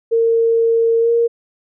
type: tone with pitch glide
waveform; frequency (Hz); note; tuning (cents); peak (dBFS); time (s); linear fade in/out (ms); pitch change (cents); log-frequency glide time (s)
sine; 458.1 to 466.6; A#4 to A#4; -30 to +2; -11; 0.11-1.28; 20; +32; 1-1.1
effects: none